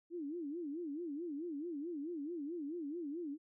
sine tone with vibrato, 314.5 Hz, D#4, 19 cents sharp, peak -39 dBFS, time 0.1-3.38 s, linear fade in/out 50 ms, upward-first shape sine, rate 4.6 Hz, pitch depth 210 cents each way, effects none

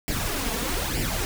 pink noise with flanger, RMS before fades -27 dBFS, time 0.08-1.25 s, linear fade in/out 0 ms, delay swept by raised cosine 0.39 to 4.49 ms, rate 1.1 Hz, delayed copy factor +0.65, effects none

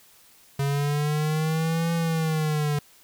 square linear two-way sweep, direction up then down, 138.59 to 168 to 145.6 Hz, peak -23 dBFS, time 0.59-2.79 s, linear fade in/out 5 ms, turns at 1.93 s, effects white hiss -55 dBFS RMS until 3.03 s

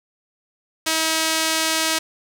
sawtooth tone with band-pass filter, 320 Hz, D#4, 49 cents sharp, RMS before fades -21 dBFS, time 0.86-1.99 s, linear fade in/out 10 ms, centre 6200 Hz, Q 0.52, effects 7-bit

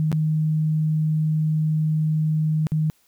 sine tone with dropouts, 155.56 Hz, D#3, in tune, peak -18 dBFS, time 0-2.9 s, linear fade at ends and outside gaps 0 ms, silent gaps 0.117-0.127 / 2.669-2.719 s, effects white hiss -62 dBFS RMS until 3.07 s

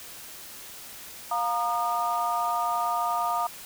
sine tone cluster, 704 / 935 / 1220 Hz, F5 / A#5 / D#6, +14 / +5 / -34 cents, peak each -28 dBFS, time 1.31-3.47 s, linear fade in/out 5 ms, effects tanh soft clip ceiling -15 dBFS + white hiss -43 dBFS RMS until 3.65 s

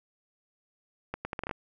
accelerating click train, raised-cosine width 0.5 ms, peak -18 dBFS, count 8, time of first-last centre 1.14-1.512 s, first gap 110 ms, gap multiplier 0.74, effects none

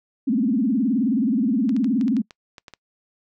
sine tone with vibrato, 241.6 Hz, B3, 38 cents flat, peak -17 dBFS, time 0.27-2.22 s, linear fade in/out 10 ms, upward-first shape sine, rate 19 Hz, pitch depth 260 cents each way
clicks, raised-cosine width 0.2 ms, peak -23 dBFS, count 10, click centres 1.693 / 1.765 / 1.844 / 2.012 / 2.081 / 2.167 / 2.308 / 2.582 / 2.682 / 2.737 s
effects noise-tail reverb RT60 0.1 s tail -25 dB re dry

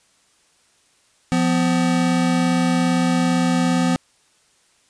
square tone pair together, 174.61 / 252.2 Hz, F3 / B3, 0 / +36 cents, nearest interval tritone, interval 636 cents, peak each -20 / -19 dBFS, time 1.32-3.96 s, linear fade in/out 0 ms, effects white hiss -59 dBFS RMS until 4.89 s + resampled to 22050 Hz

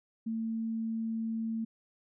sine tone, 224.8 Hz, A3, 37 cents sharp, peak -31 dBFS, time 0.26-1.65 s, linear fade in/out 10 ms, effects none

